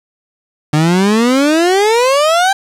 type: exponential sweep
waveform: 30% pulse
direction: up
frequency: 147.6 to 797 Hz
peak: -6 dBFS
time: 0.73-2.53 s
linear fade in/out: 5 ms
effects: low-pass 9000 Hz 12 dB/octave + 7-bit